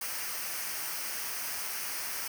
white noise with comb filter, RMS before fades -36 dBFS, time 0.01-2.28 s, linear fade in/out 5 ms, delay 0.27 ms, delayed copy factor -0.6, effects none

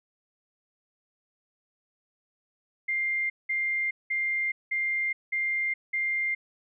sine tone bursts, 2100 Hz, C7, 6 cents sharp, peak -25 dBFS, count 6, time 2.88-6.35 s, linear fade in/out 10 ms, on 420 ms, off 190 ms, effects none

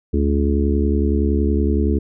harmonic tone with a mistuned harmonic, 70.7 Hz, C#2, 35 cents sharp, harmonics 1 / 3 / 4 / 5 / 6, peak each -17 / -22 / -23 / -24 / -25 dBFS, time 0.13-1.99 s, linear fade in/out 10 ms, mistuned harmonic 1, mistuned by +78 cents, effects none

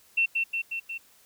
sine tone with echo, 2700 Hz, E7, 41 cents sharp, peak -20 dBFS, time 0.17-0.26 s, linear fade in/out 10 ms, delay 180 ms, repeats 4, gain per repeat -3 dB, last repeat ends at 0.98 s, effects white hiss -59 dBFS RMS until 1.25 s

